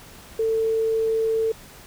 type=tone; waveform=sine; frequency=446.5 Hz; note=A4; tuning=25 cents sharp; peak=-19 dBFS; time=0.39-1.52 s; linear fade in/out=5 ms; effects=pink hiss -45 dBFS RMS until 1.86 s